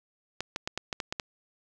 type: clicks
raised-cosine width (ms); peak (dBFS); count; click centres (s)
0.2; -14; 8; 0.406 / 0.561 / 0.675 / 0.776 / 0.928 / 1.002 / 1.125 / 1.198
effects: none